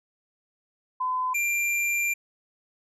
sine / square tone pair in turn, 1016 / 2376 Hz, B5 / D7, +49 / +20 cents, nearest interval octave + minor third, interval 1471 cents, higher second, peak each -24 dBFS, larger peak neither, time 1-1.34 / 1.34-2.14 s, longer second, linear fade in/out 10 ms, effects resampled to 32000 Hz

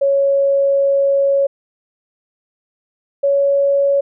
sine tone pair in turn, 554.4 / 559.2 Hz, C#5 / C#5, 0 / +15 cents, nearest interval unison, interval 15 cents, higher second, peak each -11 dBFS, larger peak neither, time 0.01-1.47 / 3.23-4.01 s, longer first, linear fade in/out 10 ms, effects none

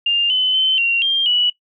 sine tone with pitch steps, 2803 / 3031 / 3068 / 2756 / 3193 / 2943 Hz, F7 / F#7 / G7 / F7 / G7 / F#7, +6 / +41 / -38 / -24 / +31 / -10 cents, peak -13 dBFS, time 0.06-1.5 s, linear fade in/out 5 ms, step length 240 ms, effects noise-tail reverb RT60 0.1 s tail -18 dB re dry

